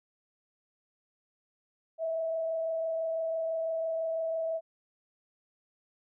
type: tone with frequency modulation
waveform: sine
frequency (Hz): 651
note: E5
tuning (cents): -22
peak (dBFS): -29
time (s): 1.98-4.61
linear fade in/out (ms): 50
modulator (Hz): 26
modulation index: 0.33
effects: none